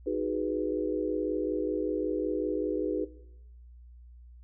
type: chord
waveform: sine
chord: G# minor seventh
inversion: second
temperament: equal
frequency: 311.1 / 370 / 415.3 / 493.9 Hz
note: D#4 / F#4 / G#4 / B4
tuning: 0 / 0 / 0 / 0 cents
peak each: -33 dBFS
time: 0.06-3.05 s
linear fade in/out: 10 ms
effects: noise-tail reverb RT60 0.9 s tail -19 dB re dry + added 60 Hz sine -48 dBFS peak until 4.43 s